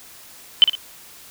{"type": "tone with echo", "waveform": "sine", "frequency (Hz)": 3053, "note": "G7", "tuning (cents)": -46, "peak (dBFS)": -5, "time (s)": [0.62, 0.64], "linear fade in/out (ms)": 0, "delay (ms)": 56, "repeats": 2, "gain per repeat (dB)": -9, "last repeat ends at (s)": 0.752, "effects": ["white hiss -44 dBFS RMS until 1.3 s"]}